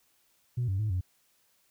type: tone with pitch steps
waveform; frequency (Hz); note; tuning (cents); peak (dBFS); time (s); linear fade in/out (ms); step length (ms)
sine; 122.3 / 96 / 107.3 / 91.2; B2 / G2 / A2 / F#2; -16 / -36 / -43 / -24; -25; 0.57-1.01; 10; 110
effects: tanh soft clip ceiling -24 dBFS + white hiss -69 dBFS RMS until 1.7 s